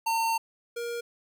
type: tone pair in turn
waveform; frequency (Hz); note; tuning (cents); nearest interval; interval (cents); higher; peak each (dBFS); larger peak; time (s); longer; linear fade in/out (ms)
square; 908 / 471.9; A#5 / A#4; -46 / +21; major seventh; 1133; first; -25 / -32; first; 0.06-0.38 / 0.76-1.01; first; 10
effects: none